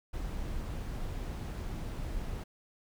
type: noise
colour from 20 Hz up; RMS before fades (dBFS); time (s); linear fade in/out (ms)
brown; -37; 0.13-2.44; 10
effects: none